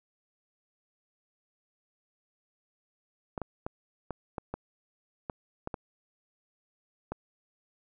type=clicks; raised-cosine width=1 ms; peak=-20 dBFS; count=10; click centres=3.378 / 3.417 / 3.665 / 4.107 / 4.382 / 4.54 / 5.298 / 5.674 / 5.742 / 7.12 s; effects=none